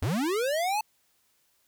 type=linear sweep; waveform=square; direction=up; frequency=73.42 to 881 Hz; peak=-26 dBFS; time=0.02-0.81 s; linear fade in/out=5 ms; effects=white hiss -69 dBFS RMS until 1.67 s